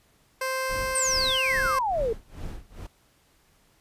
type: tone with pitch glide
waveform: 15% pulse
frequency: 523.3 to 526.9 Hz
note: C5 to C5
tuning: 0 to +12 cents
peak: -20 dBFS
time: 0.41-1.79 s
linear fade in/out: 5 ms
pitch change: +12 cents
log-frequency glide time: 1.3-1.56 s
type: noise with tremolo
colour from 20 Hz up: brown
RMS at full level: -34 dBFS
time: 0.69-2.87 s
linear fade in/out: 10 ms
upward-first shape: sine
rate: 2.4 Hz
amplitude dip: 95%
type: exponential sweep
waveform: sine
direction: down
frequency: 8870 to 428.1 Hz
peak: -23 dBFS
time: 0.95-2.13 s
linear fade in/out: 5 ms
effects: pink hiss -63 dBFS RMS until 3.8 s + resampled to 32000 Hz